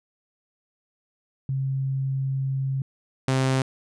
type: tone pair in turn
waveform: sine / sawtooth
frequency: 134.5 / 131.88 Hz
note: C3 / C3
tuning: +48 / +14 cents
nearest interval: unison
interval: 34 cents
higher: first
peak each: -23 / -16 dBFS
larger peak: second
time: 1.49-2.82 / 3.28-3.62 s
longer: first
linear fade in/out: 2 ms
effects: resampled to 22050 Hz